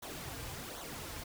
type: noise with flanger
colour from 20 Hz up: pink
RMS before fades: -44 dBFS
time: 0.02-1.24 s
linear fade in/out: 10 ms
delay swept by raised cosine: 0.39 to 5.39 ms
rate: 1.3 Hz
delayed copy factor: -0.65
effects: none